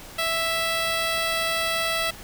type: tone with notch filter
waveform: 5% pulse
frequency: 659.3 Hz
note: E5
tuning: in tune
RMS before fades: -25 dBFS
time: 0.18-2.11 s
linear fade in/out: 10 ms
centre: 6700 Hz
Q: 0.78
effects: pink hiss -42 dBFS RMS until 2.23 s